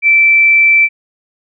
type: tone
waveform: sine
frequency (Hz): 2331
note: D7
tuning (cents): -14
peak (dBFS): -5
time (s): 0.02-0.89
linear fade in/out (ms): 50
effects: none